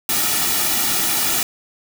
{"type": "noise with comb filter", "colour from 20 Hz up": "white", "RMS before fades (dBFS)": -19, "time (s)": [0.09, 1.43], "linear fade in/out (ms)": 2, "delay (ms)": 1.9, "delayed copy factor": -0.65, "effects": []}